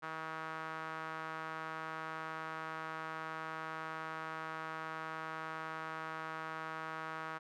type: tone with band-pass filter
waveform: sawtooth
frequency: 159.4 Hz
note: D#3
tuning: 42 cents sharp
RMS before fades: -43 dBFS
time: 0.02-7.39 s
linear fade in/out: 20 ms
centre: 1300 Hz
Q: 2.3
effects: none